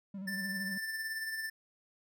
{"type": "tone with vibrato", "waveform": "triangle", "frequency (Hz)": 193.2, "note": "G3", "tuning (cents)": -25, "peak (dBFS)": -37, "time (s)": [0.14, 0.78], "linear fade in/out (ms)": 5, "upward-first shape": "square", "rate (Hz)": 13, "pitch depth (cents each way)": 52}
{"type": "tone with tremolo", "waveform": "square", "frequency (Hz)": 1773, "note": "A6", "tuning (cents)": 13, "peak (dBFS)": -35, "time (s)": [0.27, 1.5], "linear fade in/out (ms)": 10, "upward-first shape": "sine", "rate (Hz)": 18, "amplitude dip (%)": 40}
{"effects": []}